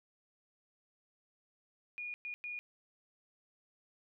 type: tone bursts at uneven times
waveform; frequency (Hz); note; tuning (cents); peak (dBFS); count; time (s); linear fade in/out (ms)
sine; 2441; D#7; -34; -39; 3; 1.98-2.14 / 2.25-2.34 / 2.44-2.59; 0
effects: none